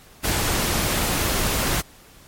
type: noise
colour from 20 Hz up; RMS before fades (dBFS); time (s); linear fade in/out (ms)
pink; -22; 0.23-1.82; 20
effects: pink hiss -49 dBFS RMS until 2.27 s + MP3 64 kbps